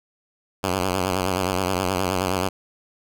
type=tone with vibrato; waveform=5% pulse; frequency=93.1 Hz; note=F#2; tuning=11 cents sharp; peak=-10 dBFS; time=0.63-2.49 s; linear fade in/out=10 ms; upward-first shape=sine; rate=9.5 Hz; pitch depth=84 cents each way; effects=none